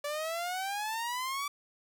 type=exponential sweep; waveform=sawtooth; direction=up; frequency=576 to 1161 Hz; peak=-29 dBFS; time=0.04-1.48 s; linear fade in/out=5 ms; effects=none